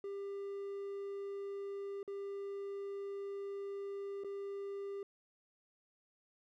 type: tone with dropouts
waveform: triangle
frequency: 398 Hz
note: G4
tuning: 26 cents sharp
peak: -38 dBFS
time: 0.04-5.03 s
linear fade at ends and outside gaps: 2 ms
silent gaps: 2.03-2.077 / 4.237-4.245 s
effects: none